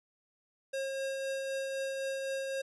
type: tone with tremolo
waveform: square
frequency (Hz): 539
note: C#5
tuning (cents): -49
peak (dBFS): -33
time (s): 0.73-2.62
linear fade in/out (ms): 10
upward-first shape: triangle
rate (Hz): 3.9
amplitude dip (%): 30
effects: resampled to 24000 Hz